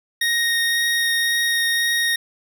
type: tone with vibrato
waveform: 25% pulse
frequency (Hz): 1864.7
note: A#6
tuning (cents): 0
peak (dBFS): -14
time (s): 0.21-2.16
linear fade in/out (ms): 5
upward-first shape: triangle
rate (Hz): 1.9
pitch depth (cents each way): 8
effects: none